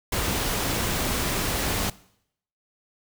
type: noise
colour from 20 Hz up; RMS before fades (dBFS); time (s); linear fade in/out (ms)
pink; -26; 0.12-1.9; 5
effects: noise-tail reverb RT60 0.7 s tail -20 dB re dry